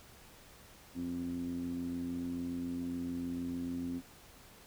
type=tone with low-pass filter; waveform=10% pulse; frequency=86.9 Hz; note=F2; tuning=8 cents flat; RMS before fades=-38 dBFS; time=0.94-4.02 s; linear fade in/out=50 ms; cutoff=260 Hz; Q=6.4; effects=pink hiss -57 dBFS RMS until 4.66 s